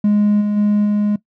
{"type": "tone with level steps", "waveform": "triangle", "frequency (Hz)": 207.7, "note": "G#3", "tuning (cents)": 0, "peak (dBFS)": [-8, -13, -9, -11], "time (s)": [0.04, 1.16], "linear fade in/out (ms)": 5, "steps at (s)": [0.4, 0.56, 0.84], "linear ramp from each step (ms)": 20, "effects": ["noise-tail reverb RT60 0.1 s tail -19 dB re dry", "tanh soft clip ceiling -6 dBFS"]}